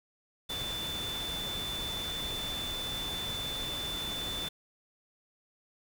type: tone in noise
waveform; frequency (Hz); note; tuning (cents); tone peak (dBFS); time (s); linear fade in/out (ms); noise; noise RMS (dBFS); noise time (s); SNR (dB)
sine; 3520; A7; 0; -35; 0.49-4.49; 10; pink; -40; 0.49-4.49; +2
effects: none